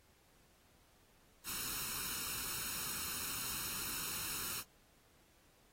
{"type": "noise with comb filter", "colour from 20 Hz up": "white", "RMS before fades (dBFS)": -41, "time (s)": [1.44, 4.64], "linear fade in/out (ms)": 50, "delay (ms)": 0.74, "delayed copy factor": 0.75, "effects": ["pink hiss -69 dBFS RMS until 5.72 s", "AAC 48 kbps"]}